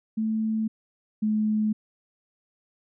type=tone pair in turn; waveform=sine; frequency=219.6 / 214.5 Hz; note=A3 / A3; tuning=-3 / -44 cents; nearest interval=unison; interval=41 cents; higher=first; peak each=-23 / -21 dBFS; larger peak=second; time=0.17-0.68 / 1.22-1.73 s; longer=neither; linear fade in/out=10 ms; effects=none